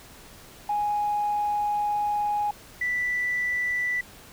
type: tone pair in turn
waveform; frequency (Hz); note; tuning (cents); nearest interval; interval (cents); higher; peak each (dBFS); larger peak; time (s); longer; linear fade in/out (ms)
sine; 830 / 1974.1; G#5 / B6; -1 / -1; octave + minor third; 1500; second; -22 / -23; first; 0.69-2.51 / 2.81-4.01; first; 5
effects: tanh soft clip ceiling -18 dBFS + pink hiss -48 dBFS RMS until 4.32 s